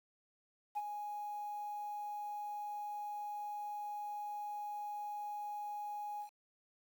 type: tone with ADSR envelope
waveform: sine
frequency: 830.6 Hz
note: G#5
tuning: in tune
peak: -31 dBFS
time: 0.75-6.3 s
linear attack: 24 ms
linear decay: 33 ms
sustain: -8 dB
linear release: 95 ms
effects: tanh soft clip ceiling -33 dBFS + 10-bit